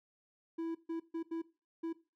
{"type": "tone bursts at uneven times", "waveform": "triangle", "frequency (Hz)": 329.6, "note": "E4", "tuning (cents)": 0, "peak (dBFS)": -33, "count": 5, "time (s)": [[0.58, 0.75], [0.89, 1], [1.14, 1.23], [1.31, 1.42], [1.83, 1.93]], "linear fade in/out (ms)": 10, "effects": ["noise-tail reverb RT60 0.3 s tail -17 dB re dry"]}